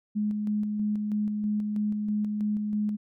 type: tone with tremolo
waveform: sine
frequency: 210 Hz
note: G#3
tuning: 19 cents sharp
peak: -24 dBFS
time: 0.15-2.97 s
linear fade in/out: 20 ms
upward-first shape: square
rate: 3.1 Hz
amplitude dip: 30%
effects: none